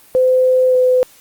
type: tone with pitch glide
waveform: sine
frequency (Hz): 512 to 506.4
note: C5 to B4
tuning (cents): -38 to +43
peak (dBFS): -9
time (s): 0.15-1.03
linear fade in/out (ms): 0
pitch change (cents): -19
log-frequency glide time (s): 0.67-0.77
effects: white hiss -46 dBFS RMS until 1.2 s + Opus 32 kbps